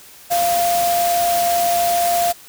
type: tone in noise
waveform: sine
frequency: 695 Hz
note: F5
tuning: 9 cents flat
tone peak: -15 dBFS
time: 0.3-2.33 s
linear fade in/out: 20 ms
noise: white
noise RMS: -24 dBFS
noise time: 0.3-2.33 s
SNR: +6 dB
effects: white hiss -43 dBFS RMS until 2.48 s